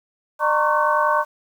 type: tone cluster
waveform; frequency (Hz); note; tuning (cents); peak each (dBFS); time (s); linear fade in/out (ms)
sine; 602 / 921 / 1077 / 1127 / 1514; D5 / A#5 / C6 / C#6 / F#6; +43 / -21 / +50 / +28 / +39; -22 / -21 / -23 / -22 / -24; 0.39-1.25; 50
effects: 8-bit